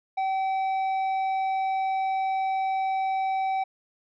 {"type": "tone with tanh clipping", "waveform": "sine", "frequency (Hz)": 767, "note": "G5", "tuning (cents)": -38, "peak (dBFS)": -25, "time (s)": [0.17, 3.64], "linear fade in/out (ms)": 10, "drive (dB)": 7, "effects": []}